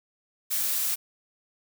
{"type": "noise", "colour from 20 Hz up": "blue", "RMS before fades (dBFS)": -27, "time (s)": [0.5, 0.96], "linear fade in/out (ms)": 20, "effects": []}